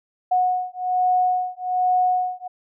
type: beating tone pair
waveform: sine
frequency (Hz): 731 / 732.2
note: F#5 / F#5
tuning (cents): -21 / -18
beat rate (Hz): 1.2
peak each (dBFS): -21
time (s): 0.31-2.48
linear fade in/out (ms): 10
effects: none